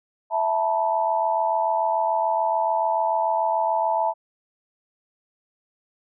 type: chord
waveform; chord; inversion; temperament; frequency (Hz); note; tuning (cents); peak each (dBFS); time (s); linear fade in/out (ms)
sine; E suspended fourth; none; equal with one note detuned; 659.3 / 880 / 966.9; E5 / A5 / B5; 0 / 0 / -37; -24 / -22 / -27; 0.3-4.14; 50
effects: none